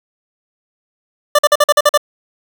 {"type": "tone bursts", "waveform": "25% pulse", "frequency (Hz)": 590, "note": "D5", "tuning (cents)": 8, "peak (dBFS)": -3, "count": 8, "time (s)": [1.35, 1.976], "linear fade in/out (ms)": 5, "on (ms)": 38, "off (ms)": 46, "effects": ["7-bit"]}